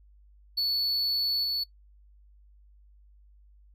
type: tone with level steps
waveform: triangle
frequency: 4435 Hz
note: C#8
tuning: in tune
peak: -23 / -25 dBFS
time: 0.57-1.64 s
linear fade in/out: 10 ms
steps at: 1.43 s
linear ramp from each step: 20 ms
effects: noise-tail reverb RT60 0.1 s tail -20 dB re dry + added 50 Hz sine -54 dBFS peak until 3.74 s